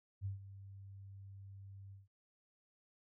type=tone with ADSR envelope; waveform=sine; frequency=98 Hz; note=G2; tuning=in tune; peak=-36 dBFS; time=0.21-2.08 s; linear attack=45 ms; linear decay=130 ms; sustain=-14 dB; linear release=160 ms; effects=none